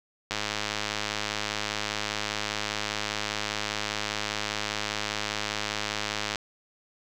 click train, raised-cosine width 0.2 ms, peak -11 dBFS, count 636, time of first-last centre 0.31-6.358 s, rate 105 Hz, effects none

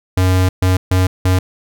square tone bursts at uneven times, 92.5 Hz, F#2, in tune, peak -11 dBFS, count 4, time 0.17-0.49 / 0.62-0.77 / 0.91-1.07 / 1.25-1.39 s, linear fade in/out 5 ms, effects none

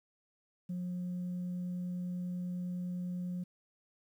sine tone, 179 Hz, F3, 43 cents sharp, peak -33 dBFS, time 0.69-3.44 s, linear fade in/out 10 ms, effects tanh soft clip ceiling -33 dBFS + 11-bit

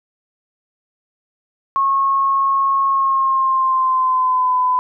sine tone with pitch glide, 1091 to 1006.2 Hz, C#6 to B5, -28 to +32 cents, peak -13 dBFS, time 1.76-4.79 s, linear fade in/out 0 ms, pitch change -140 cents, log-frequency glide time 2.88-4.56 s, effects none

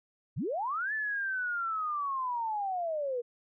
sine linear two-way sweep, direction up then down, 81 to 1765 to 467.3 Hz, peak -30 dBFS, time 0.36-3.22 s, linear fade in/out 20 ms, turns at 0.93 s, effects none

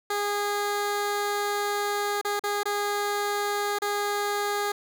15% pulse tone with dropouts, 410 Hz, G#4, 22 cents flat, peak -19 dBFS, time 0.1-4.72 s, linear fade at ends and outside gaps 5 ms, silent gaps 2.214-2.248 / 2.395-2.437 / 2.633-2.655 / 3.787-3.819 s, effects none

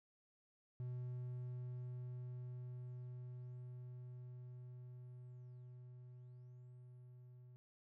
triangle tone with level ramp, 124.3 Hz, B2, 12 cents sharp, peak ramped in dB -40 to -55 dBFS, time 0.8-7.56 s, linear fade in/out 0 ms, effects none

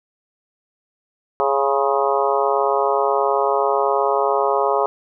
harmonic tone with a mistuned harmonic, 138.59 Hz, C#3, in tune, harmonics 3 / 4 / 5 / 6 / 7 / 8 / 9, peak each -21 / -22 / -23 / -24 / -24 / -25 / -26 dBFS, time 1.4-4.86 s, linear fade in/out 0 ms, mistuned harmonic 8, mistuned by -49 cents, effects none

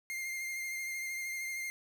45% pulse tone with vibrato, 2112 Hz, C7, 16 cents sharp, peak -36 dBFS, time 0.1-1.7 s, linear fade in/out 0 ms, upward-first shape sine, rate 13 Hz, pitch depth 19 cents each way, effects none

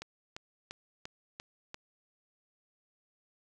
click train, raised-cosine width 0.2 ms, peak -24 dBFS, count 6, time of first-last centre 0.02-1.744 s, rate 2.9 Hz, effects none

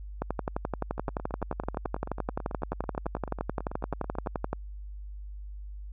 two click trains, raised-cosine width 1 ms, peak -23 / -15 dBFS, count 31 / 51, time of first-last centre 0.98-4.262 / 0.22-4.53 s, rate 9.14 / 11.6 Hz, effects added 50 Hz sine -38 dBFS peak until 5.92 s

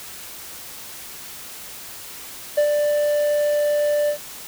triangle tone with ADSR envelope, 590 Hz, D5, 8 cents sharp, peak -11 dBFS, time 2.57-4.18 s, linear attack 11 ms, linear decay 81 ms, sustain -4 dB, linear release 92 ms, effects white hiss -37 dBFS RMS until 4.47 s

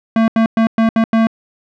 square tone bursts at uneven times, 224.9 Hz, A3, 38 cents sharp, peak -10 dBFS, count 6, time 0.16-0.28 / 0.36-0.46 / 0.57-0.67 / 0.78-0.89 / 0.96-1.04 / 1.13-1.27 s, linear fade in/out 2 ms, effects low-pass 2000 Hz 12 dB/octave

